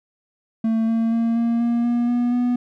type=tone with pitch steps; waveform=triangle; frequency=224.1 / 227 / 229.9 / 232.8 / 235.8 / 238.8 / 241.9 / 244.9 Hz; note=A3 / A#3 / A#3 / A#3 / A#3 / A#3 / B3 / B3; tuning=+32 / -46 / -24 / -2 / +20 / +42 / -36 / -14 cents; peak=-15 dBFS; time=0.64-2.56 s; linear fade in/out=5 ms; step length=240 ms; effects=none